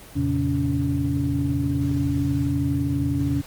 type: tone cluster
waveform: sine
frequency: 85.1 / 117.4 / 137.3 / 283.5 Hz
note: F2 / A#2 / C#3 / C#4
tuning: -44 / +13 / -16 / +39 cents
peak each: -27 / -29 / -25 / -23 dBFS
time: 0.15-3.42 s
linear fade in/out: 20 ms
effects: pink hiss -44 dBFS RMS until 3.46 s + Opus 24 kbps